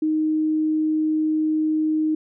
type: tone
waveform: sine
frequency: 311.1 Hz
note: D#4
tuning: in tune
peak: -18 dBFS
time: 0.02-2.15 s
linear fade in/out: 5 ms
effects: none